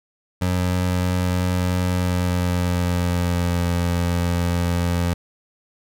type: tone with pitch glide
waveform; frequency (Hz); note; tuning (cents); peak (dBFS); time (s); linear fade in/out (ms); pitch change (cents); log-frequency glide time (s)
25% pulse; 90.3 to 86.97; F#2 to F2; -42 to -7; -15; 0.41-5.14; 10; -65; 1.73-3.71
effects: none